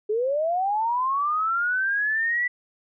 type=linear sweep; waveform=sine; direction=up; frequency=409.6 to 1979 Hz; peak=-21 dBFS; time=0.09-2.48 s; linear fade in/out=10 ms; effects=none